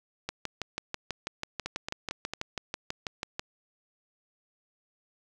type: two click trains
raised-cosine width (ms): 0.2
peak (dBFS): -15 / -16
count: 20 / 4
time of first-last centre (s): 0.29-3.395 / 1.66-2.336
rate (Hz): 6.12 / 4.44
effects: none